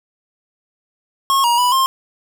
square tone with pitch steps, 1087 / 950 / 986 / 1061 Hz, C#6 / A#5 / B5 / C6, -34 / +33 / -3 / +24 cents, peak -13 dBFS, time 1.3-1.86 s, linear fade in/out 0 ms, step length 140 ms, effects 7-bit

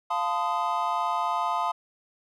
triangle chord, F dominant seventh, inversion none, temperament equal with one note detuned, 698.5 / 880 / 1022.6 / 1244.5 Hz, F5 / A5 / C6 / Eb6, 0 / 0 / -40 / 0 cents, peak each -29 / -28 / -27 / -29 dBFS, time 0.1-1.72 s, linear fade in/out 10 ms, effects none

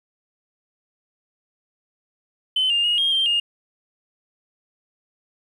sine tone with pitch steps, 3050 / 2808 / 2873 / 3233 / 3161 / 2835 Hz, G7 / F7 / F7 / G#7 / G7 / F7, -48 / +9 / +48 / -47 / +14 / +25 cents, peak -16 dBFS, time 2.56-3.4 s, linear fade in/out 5 ms, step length 140 ms, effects tanh soft clip ceiling -13 dBFS + 9-bit

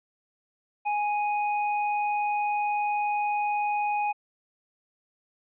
square tone, 830.6 Hz, G#5, in tune, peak -25 dBFS, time 0.85-4.13 s, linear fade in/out 20 ms, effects resampled to 8000 Hz

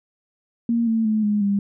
sine tone with pitch steps, 233.1 / 224.5 / 216.2 / 208.3 / 200.6 Hz, A#3 / A3 / A3 / G#3 / G3, 0 / +35 / -30 / +5 / +40 cents, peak -17 dBFS, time 0.69-1.59 s, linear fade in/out 2 ms, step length 180 ms, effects none

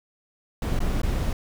brown noise with dropouts, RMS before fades -24 dBFS, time 0.62-1.33 s, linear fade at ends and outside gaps 2 ms, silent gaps 0.791-0.803 / 1.017-1.032 s, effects none

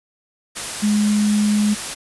sine tone in noise, 209.1 Hz, G#3, 12 cents sharp, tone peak -14 dBFS, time 0.82-1.75 s, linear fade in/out 20 ms, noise white, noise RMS -27 dBFS, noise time 0.55-1.95 s, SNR +10 dB, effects resampled to 24000 Hz

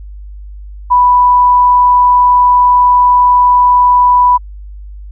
sine tone, 987.8 Hz, B5, in tune, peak -4 dBFS, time 0.9-4.38 s, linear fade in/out 20 ms, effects added 50 Hz sine -26 dBFS peak until 5.11 s

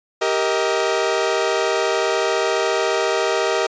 sawtooth chord, Eb major, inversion first, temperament equal with one note detuned, 392 / 466.2 / 633.1 Hz, G4 / Bb4 / Eb5, 0 / 0 / +30 cents, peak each -18 dBFS, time 0.21-3.67 s, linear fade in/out 10 ms, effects resampled to 16000 Hz

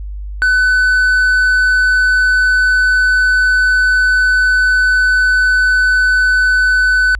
triangle tone, 1504 Hz, F#6, 28 cents sharp, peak -7 dBFS, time 0.42-7.15 s, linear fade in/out 0 ms, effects added 50 Hz sine -22 dBFS peak until 7.19 s + resampled to 24000 Hz

